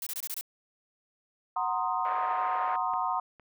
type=noise bursts; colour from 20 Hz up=blue; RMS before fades=-35 dBFS; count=6; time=0.02-0.411 s; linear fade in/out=2 ms; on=46 ms; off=23 ms
type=chord; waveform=sine; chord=C half-diminished seventh; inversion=second; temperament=equal; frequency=740 / 932.3 / 1046.5 / 1244.5 Hz; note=Gb5 / Bb5 / C6 / Eb6; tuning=0 / 0 / 0 / 0 cents; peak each=-32 / -32 / -32 / -34 dBFS; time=1.56-3.2 s; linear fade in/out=5 ms
type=band-pass noise; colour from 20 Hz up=pink; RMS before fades=-39 dBFS; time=2.05-2.76 s; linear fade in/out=0 ms; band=600 to 1900 Hz; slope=24 dB/octave
type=clicks; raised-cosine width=0.5 ms; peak=-31 / -38 dBFS; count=2; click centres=2.937 / 3.397 s
effects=none